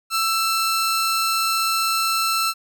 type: tone pair together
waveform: sawtooth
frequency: 1329 / 4216 Hz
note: E6 / C8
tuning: +14 / +12 cents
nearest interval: octave + minor sixth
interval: 1998 cents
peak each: -16 / -23 dBFS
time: 0.1-2.54 s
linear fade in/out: 50 ms
effects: none